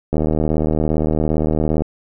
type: click train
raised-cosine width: 2 ms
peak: -5 dBFS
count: 132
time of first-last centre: 0.13-1.82 s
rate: 77.5 Hz
effects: none